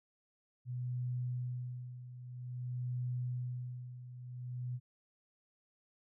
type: tone with tremolo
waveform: sine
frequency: 124.2 Hz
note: B2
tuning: 10 cents sharp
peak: -34 dBFS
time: 0.65-4.8 s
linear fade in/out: 50 ms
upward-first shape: sine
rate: 0.51 Hz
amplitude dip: 75%
effects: none

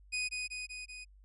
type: tone with echo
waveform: sawtooth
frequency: 2489 Hz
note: D#7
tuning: in tune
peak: -29 dBFS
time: 0.12-0.29 s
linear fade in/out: 20 ms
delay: 190 ms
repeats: 4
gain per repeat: -3 dB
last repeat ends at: 1.05 s
effects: added 49 Hz sine -56 dBFS peak until 1.24 s + resampled to 24000 Hz

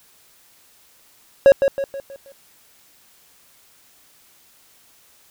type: tone with echo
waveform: triangle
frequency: 550 Hz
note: C#5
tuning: 14 cents flat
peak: -4 dBFS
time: 1.46-1.52 s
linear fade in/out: 0 ms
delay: 160 ms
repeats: 5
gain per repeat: -7 dB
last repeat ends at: 2.32 s
effects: white hiss -54 dBFS RMS until 5.3 s

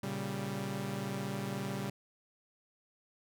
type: chord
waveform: sawtooth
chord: G diminished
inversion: first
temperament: equal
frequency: 116.54 / 138.59 / 196 Hz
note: Bb2 / Db3 / G3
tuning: 0 / 0 / 0 cents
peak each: -39 / -36 / -34 dBFS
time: 0.03-1.9 s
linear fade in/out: 5 ms
effects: none

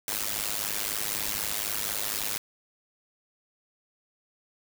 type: noise with amplitude modulation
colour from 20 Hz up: white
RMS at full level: -27 dBFS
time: 0.08-2.38 s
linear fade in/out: 2 ms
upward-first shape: sine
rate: 104 Hz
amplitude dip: 90%
effects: none

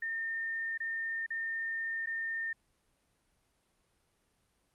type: tone with dropouts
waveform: sine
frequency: 1816 Hz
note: A#6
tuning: 46 cents flat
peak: -33 dBFS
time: 0.02-2.53 s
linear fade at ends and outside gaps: 5 ms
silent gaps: 0.777-0.802 / 1.264-1.304 / 2.06-2.07 s
effects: pink hiss -74 dBFS RMS until 4.74 s + Opus 32 kbps

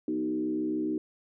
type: tone with frequency modulation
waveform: sine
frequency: 311.1 Hz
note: D#4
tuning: in tune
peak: -27 dBFS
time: 0.08-0.98 s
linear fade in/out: 2 ms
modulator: 67 Hz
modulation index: 0.9
effects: none

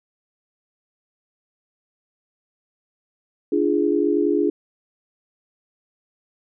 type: chord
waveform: sine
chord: D diminished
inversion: none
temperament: equal with one note detuned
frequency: 293.7 / 343 / 415.3 Hz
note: D4 / F4 / Ab4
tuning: 0 / -31 / 0 cents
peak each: -21 dBFS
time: 3.52-4.5 s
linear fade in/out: 5 ms
effects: none

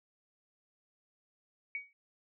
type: tone with exponential decay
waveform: sine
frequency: 2252 Hz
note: C#7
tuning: 27 cents sharp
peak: -32 dBFS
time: 1.75-1.93 s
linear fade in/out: 1 ms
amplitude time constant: 38 ms
effects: none

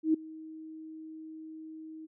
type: tone with ADSR envelope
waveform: sine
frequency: 316.3 Hz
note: D#4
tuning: 29 cents sharp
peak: -20 dBFS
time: 0.03-2.07 s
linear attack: 110 ms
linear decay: 7 ms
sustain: -22 dB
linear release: 24 ms
effects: none

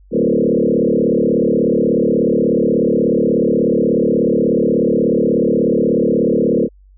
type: tone with frequency modulation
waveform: sine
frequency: 349.2 Hz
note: F4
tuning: in tune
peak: -11 dBFS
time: 0.11-6.69 s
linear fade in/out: 50 ms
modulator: 36.5 Hz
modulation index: 4.5
effects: added 48 Hz sine -43 dBFS peak until 6.97 s

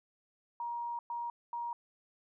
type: tone bursts at uneven times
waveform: sine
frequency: 946 Hz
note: A#5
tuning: 25 cents sharp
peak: -35 dBFS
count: 3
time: 0.6-0.99 / 1.1-1.3 / 1.53-1.73 s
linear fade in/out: 2 ms
effects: none

